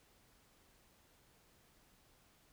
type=silence; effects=pink hiss -69 dBFS RMS until 2.52 s